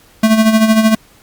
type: tone with tremolo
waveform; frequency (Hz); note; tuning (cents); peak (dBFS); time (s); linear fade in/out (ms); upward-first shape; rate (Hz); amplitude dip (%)
square; 220; A3; 0; -6; 0.23-0.95; 5; sine; 13; 60
effects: pink hiss -47 dBFS RMS until 1.22 s + Opus 48 kbps